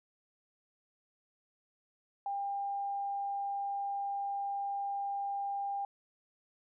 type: tone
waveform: sine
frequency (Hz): 799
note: G5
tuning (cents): +33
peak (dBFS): -33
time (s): 2.26-5.85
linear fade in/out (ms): 2
effects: none